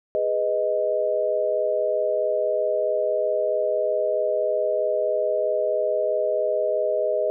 sine chord, G# minor, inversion none, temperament just, 415.3 / 498.4 / 623 Hz, G#4 / B4 / D#5, 0 / +16 / +2 cents, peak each -27 / -26 / -22 dBFS, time 0.15-7.3 s, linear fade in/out 0 ms, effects none

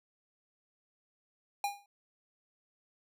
square tone with exponential decay, 810 Hz, G#5, 43 cents flat, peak -28 dBFS, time 1.64-1.86 s, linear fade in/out 2 ms, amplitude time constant 46 ms, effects none

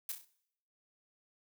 blue noise with echo, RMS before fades -38 dBFS, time 0.09-0.12 s, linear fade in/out 2 ms, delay 32 ms, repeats 4, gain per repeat -6 dB, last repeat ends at 0.248 s, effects noise-tail reverb RT60 0.7 s tail -19 dB re dry

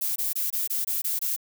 violet noise bursts, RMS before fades -27 dBFS, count 8, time 0.01-1.364 s, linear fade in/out 10 ms, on 150 ms, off 22 ms, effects none

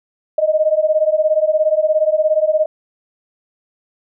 sine beating tone pair, 612 / 629 Hz, D#5 / D#5, -29 / +19 cents, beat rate 17 Hz, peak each -15 dBFS, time 0.38-2.66 s, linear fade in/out 5 ms, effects none

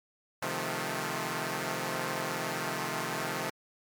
5% pulse chord, F dominant seventh, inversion second, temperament equal with one note detuned, 130.81 / 155.56 / 174.61 / 216.7 Hz, C3 / Eb3 / F3 / A3, 0 / 0 / 0 / -26 cents, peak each -26 dBFS, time 0.42-3.5 s, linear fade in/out 5 ms, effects MP3 96 kbps

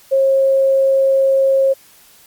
sine tone, 539 Hz, C#5, 49 cents flat, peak -10 dBFS, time 0.11-1.74 s, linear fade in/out 20 ms, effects white hiss -47 dBFS RMS until 2.26 s + Opus 48 kbps

